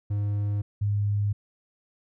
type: tone pair in turn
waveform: triangle / sine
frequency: 102.6 / 102.6 Hz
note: G#2 / G#2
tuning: -21 / -21 cents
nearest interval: unison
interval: 0 cents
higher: neither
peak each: -22 dBFS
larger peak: neither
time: 0.1-0.62 / 0.81-1.33 s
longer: neither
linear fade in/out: 10 ms
effects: none